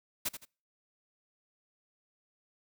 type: noise with echo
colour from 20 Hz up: white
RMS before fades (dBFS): -32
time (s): 0.25-0.29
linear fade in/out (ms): 10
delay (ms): 82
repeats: 2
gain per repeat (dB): -10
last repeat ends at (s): 0.454
effects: noise-tail reverb RT60 0.4 s tail -26 dB re dry